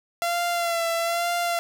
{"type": "tone with vibrato", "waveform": "sawtooth", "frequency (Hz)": 682, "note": "F5", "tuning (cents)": -41, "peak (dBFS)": -19, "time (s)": [0.22, 1.59], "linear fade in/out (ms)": 0, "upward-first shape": "sine", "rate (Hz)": 1.1, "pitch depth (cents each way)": 34, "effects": []}